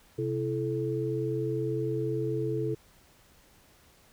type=tone cluster; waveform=sine; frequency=129.8 / 333.5 / 433.3 Hz; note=C3 / E4 / A4; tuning=-13 / +20 / -27 cents; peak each=-32 / -33 / -31 dBFS; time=0.18-2.75 s; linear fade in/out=10 ms; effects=pink hiss -60 dBFS RMS until 4.12 s